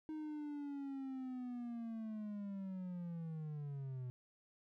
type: linear sweep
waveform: triangle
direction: down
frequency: 312.9 to 123.47 Hz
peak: -40 dBFS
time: 0.09-4.1 s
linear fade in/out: 0 ms
effects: none